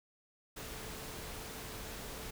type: tone in noise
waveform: sine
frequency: 440 Hz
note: A4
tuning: in tune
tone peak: -55 dBFS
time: 0.56-2.31 s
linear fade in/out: 10 ms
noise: pink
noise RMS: -45 dBFS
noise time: 0.56-2.31 s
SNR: -13 dB
effects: none